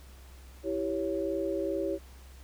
sine chord, C# diminished, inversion first, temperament equal, 329.6 / 392 / 554.4 Hz, E4 / G4 / C#5, 0 / 0 / 0 cents, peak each -33 dBFS, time 0.63-1.99 s, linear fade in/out 50 ms, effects added 65 Hz sine -48 dBFS peak until 2.43 s + pink hiss -57 dBFS RMS until 2.43 s

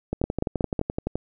two click trains, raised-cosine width 2 ms, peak -10 / -12 dBFS, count 4 / 13, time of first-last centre 0.24-0.792 / 0.13-1.156 s, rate 5.43 / 11.7 Hz, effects none

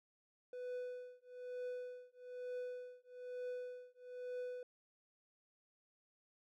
triangle tone with tremolo, 497.3 Hz, B4, 12 cents sharp, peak -38 dBFS, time 0.53-4.63 s, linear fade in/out 2 ms, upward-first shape triangle, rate 1.1 Hz, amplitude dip 100%, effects none

